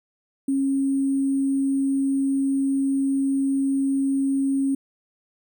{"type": "tone with sample-and-hold", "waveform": "sine", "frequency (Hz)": 272.5, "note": "C#4", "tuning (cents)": -29, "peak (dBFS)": -19, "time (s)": [0.48, 4.75], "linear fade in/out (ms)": 5, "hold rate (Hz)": 8820, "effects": []}